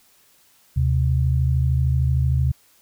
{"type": "tone pair together", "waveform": "sine", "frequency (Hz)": [76.4, 129.57], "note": ["D#2", "C3"], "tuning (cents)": [-31, -17], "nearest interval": "major sixth", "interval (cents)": 914, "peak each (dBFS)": -19, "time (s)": [0.76, 2.52], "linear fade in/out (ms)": 10, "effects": ["white hiss -57 dBFS RMS until 2.81 s"]}